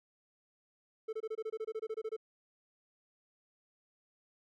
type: tone bursts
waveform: triangle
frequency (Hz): 440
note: A4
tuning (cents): 0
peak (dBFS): -33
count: 15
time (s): 1.08-2.166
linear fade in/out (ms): 10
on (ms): 50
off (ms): 24
effects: none